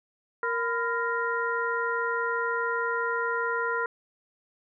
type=harmonic tone with a mistuned harmonic; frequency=466.2 Hz; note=A#4; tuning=in tune; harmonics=1 / 2 / 3 / 4; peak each=-31 / -31 / -29 / -35 dBFS; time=0.43-3.86 s; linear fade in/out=2 ms; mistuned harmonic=2; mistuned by=+130 cents; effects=none

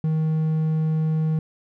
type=tone with hard clipping; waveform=triangle; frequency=157.6 Hz; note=D#3; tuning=23 cents sharp; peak=-20 dBFS; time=0.04-1.39 s; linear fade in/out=2 ms; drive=6 dB; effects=none

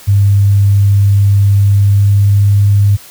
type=tone with pitch glide; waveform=sine; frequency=100 to 101.16 Hz; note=G2 to G#2; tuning=+35 to -45 cents; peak=-5 dBFS; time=0.07-2.97 s; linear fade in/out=20 ms; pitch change=+20 cents; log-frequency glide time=1.55-2.65 s; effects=white hiss -36 dBFS RMS until 3.1 s

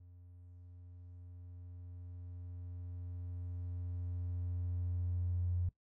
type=tone with level ramp; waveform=triangle; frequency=88.6 Hz; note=F2; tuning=25 cents sharp; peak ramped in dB=-53 to -28 dBFS; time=0-5.69 s; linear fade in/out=5 ms; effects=noise-tail reverb RT60 0.1 s tail -20 dB re dry + tanh soft clip ceiling -29 dBFS

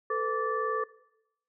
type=tone cluster; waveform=sine; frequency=441.5 / 503 / 1161 / 1757 Hz; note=A4 / B4 / D6 / A6; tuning=+6 / +32 / -20 / -3 cents; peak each=-31 / -35 / -30 / -38 dBFS; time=0.1-0.84 s; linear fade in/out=5 ms; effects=noise-tail reverb RT60 0.8 s tail -19 dB re dry

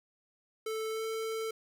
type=tone with pitch glide; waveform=square; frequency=440 to 444.6 Hz; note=A4 to A4; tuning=0 to +18 cents; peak=-34 dBFS; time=0.66-1.51 s; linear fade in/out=5 ms; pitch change=+18 cents; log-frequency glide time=0.9-1.04 s; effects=none

